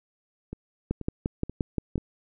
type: two click trains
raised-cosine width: 3 ms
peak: -22 / -13 dBFS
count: 4 / 7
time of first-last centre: 0.53-1.979 / 0.91-1.957 s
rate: 2.07 / 5.73 Hz
effects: none